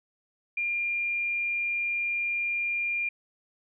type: tone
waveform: sine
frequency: 2400 Hz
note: D7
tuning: 37 cents sharp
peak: -26 dBFS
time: 0.57-3.09 s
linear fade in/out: 5 ms
effects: none